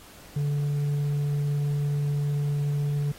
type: tone with tanh clipping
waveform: triangle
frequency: 144.7 Hz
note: D3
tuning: 25 cents flat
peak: -24 dBFS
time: 0.36-3.12 s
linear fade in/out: 5 ms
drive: 8 dB
effects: pink hiss -49 dBFS RMS until 3.18 s + AAC 48 kbps